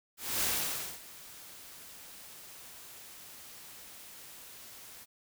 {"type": "noise with ADSR envelope", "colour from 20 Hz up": "white", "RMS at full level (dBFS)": -30, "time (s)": [0.17, 5.06], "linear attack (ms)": 250, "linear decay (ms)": 570, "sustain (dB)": -20, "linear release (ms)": 34, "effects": []}